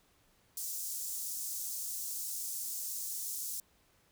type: high-pass noise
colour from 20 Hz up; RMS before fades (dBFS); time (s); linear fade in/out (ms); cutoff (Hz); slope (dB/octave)
pink; -39; 0.57-3.6; 2; 6300; 24
effects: pink hiss -69 dBFS RMS until 4.11 s